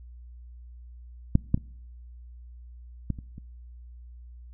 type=clicks; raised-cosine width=5 ms; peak=-6 / -8 / -25 / -15 / -28 / -28 dBFS; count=6; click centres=1.354 / 1.544 / 1.576 / 3.103 / 3.188 / 3.381 s; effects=noise-tail reverb RT60 0.8 s tail -26 dB re dry + added 60 Hz sine -43 dBFS peak until 4.53 s